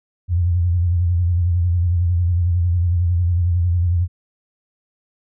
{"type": "tone with vibrato", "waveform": "sine", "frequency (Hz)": 87.31, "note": "F2", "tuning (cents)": 0, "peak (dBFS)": -14, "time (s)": [0.28, 4.08], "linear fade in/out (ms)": 50, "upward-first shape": "sine", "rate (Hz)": 11, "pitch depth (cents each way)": 68, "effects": []}